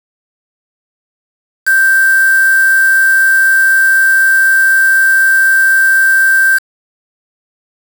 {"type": "tone with quantisation", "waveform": "sine", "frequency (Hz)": 1568, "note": "G6", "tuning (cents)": 0, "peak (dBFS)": -6, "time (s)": [1.66, 6.59], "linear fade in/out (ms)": 20, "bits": 3, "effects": []}